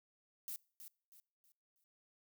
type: noise with echo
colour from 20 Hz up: violet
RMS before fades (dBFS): -44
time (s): 0.48-0.56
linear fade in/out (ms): 0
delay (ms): 320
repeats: 4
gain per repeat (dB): -9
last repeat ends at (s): 1.84
effects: noise-tail reverb RT60 0.5 s tail -25 dB re dry